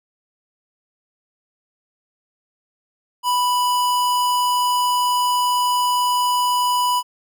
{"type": "tone", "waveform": "square", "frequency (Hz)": 987.8, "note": "B5", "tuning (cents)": 0, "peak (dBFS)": -17, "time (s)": [3.23, 7.03], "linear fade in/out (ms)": 50, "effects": []}